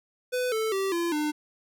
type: tone with pitch steps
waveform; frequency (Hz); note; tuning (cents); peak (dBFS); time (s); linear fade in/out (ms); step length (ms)
square; 500 / 440.3 / 387.8 / 341.5 / 300.8; B4 / A4 / G4 / F4 / D4; +21 / +1 / -19 / -39 / +42; -26; 0.32-1.32; 20; 200
effects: none